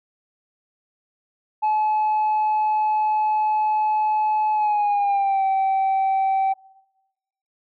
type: tone with pitch glide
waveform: sine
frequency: 857 to 772.4 Hz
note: A5 to G5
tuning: -46 to -26 cents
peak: -15 dBFS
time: 1.62-6.54 s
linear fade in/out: 20 ms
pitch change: -180 cents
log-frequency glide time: 4.53-5.44 s
effects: noise-tail reverb RT60 1.0 s tail -22 dB re dry + tanh soft clip ceiling -16 dBFS